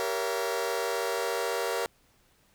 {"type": "chord", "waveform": "sawtooth", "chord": "G diminished seventh", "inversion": "none", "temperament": "just", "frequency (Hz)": [392, 470.4, 564.5, 677.4], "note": ["G4", "Bb4", "Db5", "Fb5"], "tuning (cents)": [0, 16, 31, 47], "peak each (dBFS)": [-31, -27, -31, -32], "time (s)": [0, 1.86], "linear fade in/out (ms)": 0, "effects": ["pink hiss -65 dBFS RMS until 2.54 s"]}